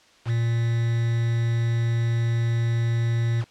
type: tone with quantisation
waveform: triangle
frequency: 116.54 Hz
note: A#2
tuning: in tune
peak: -18 dBFS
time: 0.25-3.45 s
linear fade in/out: 50 ms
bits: 6
effects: white hiss -55 dBFS RMS until 3.5 s + low-pass 5000 Hz 12 dB/octave